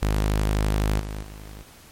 sawtooth tone with level steps, 51.91 Hz, G#1, in tune, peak -16 / -26 / -34 dBFS, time 0.02-1.63 s, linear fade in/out 5 ms, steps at 0.99 / 1.22 s, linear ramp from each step 10 ms, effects pink hiss -49 dBFS RMS until 1.91 s + MP3 64 kbps

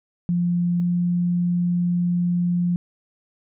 sine tone pair in turn, 174.61 / 175.51 Hz, F3 / F3, 0 / +9 cents, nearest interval unison, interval 9 cents, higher second, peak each -18 dBFS, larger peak neither, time 0.29-0.8 / 0.8-2.76 s, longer second, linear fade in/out 0 ms, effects none

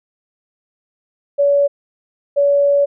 sine tone pair in turn, 568 / 568 Hz, C#5 / C#5, +42 / +42 cents, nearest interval unison, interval 0 cents, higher neither, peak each -10 dBFS, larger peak neither, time 1.38-1.68 / 2.36-2.86 s, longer second, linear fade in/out 20 ms, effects none

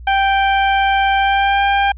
sawtooth tone with pitch glide, 784 to 796.8 Hz, G5 to G5, 0 to +28 cents, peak -8 dBFS, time 0.07-1.92 s, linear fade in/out 5 ms, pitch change +28 cents, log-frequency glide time 1.17-1.63 s, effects added 60 Hz sine -31 dBFS peak until 1.97 s + resampled to 8000 Hz

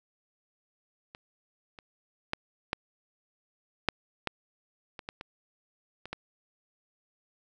clicks, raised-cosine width 0.3 ms, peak -28 / -30 / -13 / -12 / -7 / -13 / -24 / -20 / -24 / -25 / -19 dBFS, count 11, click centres 1.149 / 1.788 / 2.334 / 2.731 / 3.887 / 4.273 / 4.992 / 5.089 / 5.211 / 6.056 / 6.13 s, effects none

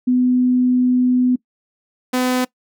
sine / sawtooth tone pair in turn, 250.6 / 252.8 Hz, B3 / B3, +25 / +41 cents, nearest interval unison, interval 16 cents, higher second, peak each -12 dBFS, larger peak neither, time 0.07-1.36 / 2.13-2.45 s, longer first, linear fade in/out 10 ms, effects noise-tail reverb RT60 0.1 s tail -21 dB re dry

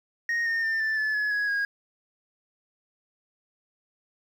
sine tone with pitch steps, 1864.7 / 1830.5 / 1797 / 1764.1 / 1731.8 / 1700.1 / 1669 / 1638.4 Hz, A#6 / A#6 / A6 / A6 / A6 / G#6 / G#6 / G#6, 0 / -32 / +36 / +4 / -28 / +40 / +8 / -24 cents, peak -21 dBFS, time 0.29-1.65 s, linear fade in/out 2 ms, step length 170 ms, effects tanh soft clip ceiling -23 dBFS + 9-bit

